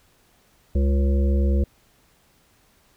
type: harmonic tone with a mistuned harmonic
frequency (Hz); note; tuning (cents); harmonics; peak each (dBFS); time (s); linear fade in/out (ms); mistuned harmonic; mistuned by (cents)
68.8; C#2; -12; 1 / 3 / 5 / 7 / 8; -17 / -27 / -31 / -34 / -35; 0.75-1.64; 5; 5; +22
effects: pink hiss -60 dBFS RMS until 2.96 s